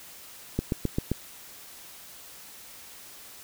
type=click train; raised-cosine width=3 ms; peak=-12 dBFS; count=5; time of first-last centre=0.59-1.116 s; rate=7.6 Hz; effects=white hiss -47 dBFS RMS until 3.43 s